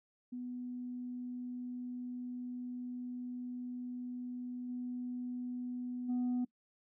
sine tone with level steps, 247.5 Hz, B3, 4 cents sharp, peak -39 / -37 / -29 dBFS, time 0.32-6.45 s, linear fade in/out 10 ms, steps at 4.68 / 6.08 s, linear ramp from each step 20 ms, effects noise-tail reverb RT60 0.1 s tail -22 dB re dry + tanh soft clip ceiling -30 dBFS

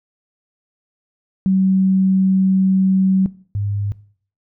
sine tone pair in turn, 190 / 101.47 Hz, F#3 / G#2, +46 / -40 cents, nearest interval major seventh, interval 1086 cents, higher first, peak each -12 / -18 dBFS, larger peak first, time 1.46-3.26 / 3.55-3.92 s, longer first, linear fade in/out 0 ms, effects noise-tail reverb RT60 0.5 s tail -19 dB re dry

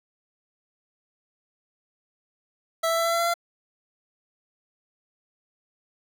25% pulse tone with pitch steps, 658 / 662.6 / 667.2 / 671.8 / 676.5 / 681.2 / 685.9 Hz, E5 / E5 / E5 / E5 / E5 / F5 / F5, -3 / +9 / +21 / +33 / +45 / -43 / -31 cents, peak -18 dBFS, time 2.83-3.341 s, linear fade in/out 10 ms, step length 73 ms, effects none

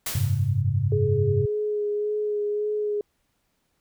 white noise with exponential decay, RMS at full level -27 dBFS, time 0.06-0.62 s, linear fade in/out 5 ms, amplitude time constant 120 ms
sine chord, F# suspended second, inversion none, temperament equal with one note detuned, 92.5 / 103.83 / 135.58 Hz, F#2 / G#2 / C#3, 0 / 0 / -38 cents, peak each -27 / -23 / -25 dBFS, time 0.15-1.46 s, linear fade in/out 5 ms
sine tone with vibrato, 418.4 Hz, G#4, 13 cents sharp, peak -23 dBFS, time 0.92-3.01 s, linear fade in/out 2 ms, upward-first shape sine, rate 1.8 Hz, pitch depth 17 cents each way
effects pink hiss -72 dBFS RMS until 3.8 s

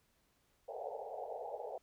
pink band-pass noise, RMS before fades -44 dBFS, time 0.68-1.78 s, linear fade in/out 5 ms, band 430 to 850 Hz, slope 96 dB/octave, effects pink hiss -75 dBFS RMS until 1.82 s

